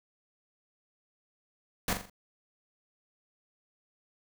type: noise with echo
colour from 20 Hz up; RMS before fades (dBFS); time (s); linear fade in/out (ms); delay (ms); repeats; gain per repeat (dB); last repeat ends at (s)
pink; -29; 1.88-1.93; 2; 42; 4; -7; 2.098
effects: none